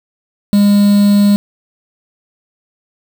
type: tone with quantisation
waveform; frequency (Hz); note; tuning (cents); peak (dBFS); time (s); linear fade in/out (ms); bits
triangle; 203.4; G#3; -36; -4; 0.53-1.36; 0; 4
effects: none